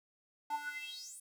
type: tone with high-pass filter sweep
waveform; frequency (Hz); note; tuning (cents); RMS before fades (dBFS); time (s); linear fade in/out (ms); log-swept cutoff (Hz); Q
square; 293.6; D4; 0; -43; 0.5-1.2; 5; 760 to 10000; 9.7
effects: none